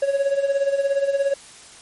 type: tone with tremolo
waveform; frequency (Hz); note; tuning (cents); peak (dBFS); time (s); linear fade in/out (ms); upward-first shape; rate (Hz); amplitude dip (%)
triangle; 555; C#5; +2; -13; 0.02-1.34; 5; sine; 17; 70
effects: white hiss -44 dBFS RMS until 1.81 s + MP3 48 kbps